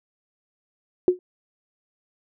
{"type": "tone with exponential decay", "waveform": "sine", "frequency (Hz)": 362.7, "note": "F#4", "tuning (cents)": -34, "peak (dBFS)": -9, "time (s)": [1.08, 1.19], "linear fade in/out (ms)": 1, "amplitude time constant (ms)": 23, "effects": []}